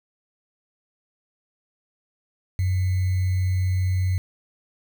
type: tone with sample-and-hold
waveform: sine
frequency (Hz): 92.5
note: F#2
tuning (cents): 0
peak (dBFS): -19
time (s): 2.59-4.18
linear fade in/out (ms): 0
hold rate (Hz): 2100
effects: none